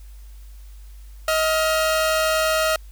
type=tone pair together; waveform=sawtooth; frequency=633 / 1397.8 Hz; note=D#5 / F6; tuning=+30 / +1 cents; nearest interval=octave + major second; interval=1371 cents; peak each=-15 / -21 dBFS; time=1.28-2.76 s; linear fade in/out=2 ms; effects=added 50 Hz sine -38 dBFS peak until 2.91 s + white hiss -56 dBFS RMS until 2.91 s